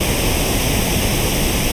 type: noise with comb filter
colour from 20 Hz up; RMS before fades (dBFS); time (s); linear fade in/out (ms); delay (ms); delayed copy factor
pink; -17; 0-1.72; 10; 0.35; +0.65
effects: resampled to 32000 Hz